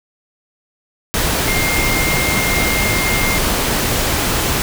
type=tone in noise; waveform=sine; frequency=2118 Hz; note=C7; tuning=21 cents sharp; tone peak=-19 dBFS; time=1.48-3.38 s; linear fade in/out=0 ms; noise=pink; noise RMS=-17 dBFS; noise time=1.14-4.62 s; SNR=-5 dB; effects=none